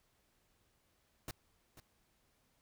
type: noise with echo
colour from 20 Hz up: pink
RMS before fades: -43 dBFS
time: 1.28-1.31 s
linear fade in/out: 2 ms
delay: 490 ms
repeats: 1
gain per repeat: -13 dB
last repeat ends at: 1.8 s
effects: pink hiss -75 dBFS RMS until 2.61 s